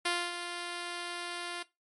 5% pulse tone with ADSR envelope, 349 Hz, F4, 1 cent flat, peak -16 dBFS, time 0.05-1.63 s, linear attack 8 ms, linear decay 260 ms, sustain -9 dB, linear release 8 ms, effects noise-tail reverb RT60 0.2 s tail -18 dB re dry + MP3 48 kbps

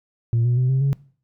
sine tone with pitch steps, 116.54 / 121.7 / 127.09 / 132.71 / 138.59 Hz, A#2 / B2 / C3 / C3 / C#3, 0 / -25 / -50 / +25 / 0 cents, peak -14 dBFS, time 0.33-0.93 s, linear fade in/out 0 ms, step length 120 ms, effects noise-tail reverb RT60 0.5 s tail -23 dB re dry + tanh soft clip ceiling -14 dBFS

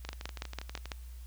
two click trains, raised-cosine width 0.2 ms, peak -24 / -19 dBFS, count 11 / 6, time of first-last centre 0.05-0.856 / 0.09-0.918 s, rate 12.4 / 6.04 Hz, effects added 60 Hz sine -43 dBFS peak until 1.26 s + white hiss -61 dBFS RMS until 1.26 s

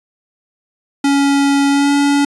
square tone with pitch glide, 280 to 284.1 Hz, C#4 to C#4, +18 to +43 cents, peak -11 dBFS, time 1.04-2.25 s, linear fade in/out 5 ms, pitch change +25 cents, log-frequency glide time 1.69-1.91 s, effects resampled to 24000 Hz

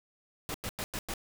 pink noise bursts, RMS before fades -36 dBFS, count 5, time 0.49-1.138 s, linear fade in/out 0 ms, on 52 ms, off 97 ms, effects none

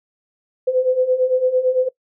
sine beating tone pair, 504 / 512.9 Hz, B4 / C5, +35 / -35 cents, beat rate 8.9 Hz, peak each -20 / -16 dBFS, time 0.67-1.89 s, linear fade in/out 10 ms, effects noise-tail reverb RT60 0.1 s tail -22 dB re dry

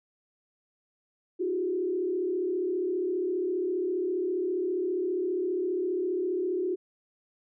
sine tone with frequency modulation, 364.9 Hz, F#4, 24 cents flat, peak -26 dBFS, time 1.39-6.76 s, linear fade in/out 20 ms, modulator 34.9 Hz, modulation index 0.91, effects none

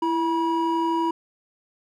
triangle tone pair together, 332.6 / 966.1 Hz, E4 / B5, +16 / -38 cents, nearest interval octave + tritone, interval 1846 cents, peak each -21 dBFS, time 0.02-1.11 s, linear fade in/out 5 ms, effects tanh soft clip ceiling -11 dBFS

